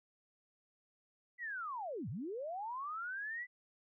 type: linear two-way sweep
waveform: sine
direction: down then up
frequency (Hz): 2007 to 92.9 to 2007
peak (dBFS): -39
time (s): 1.38-3.47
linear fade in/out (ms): 50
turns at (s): 2.09
effects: none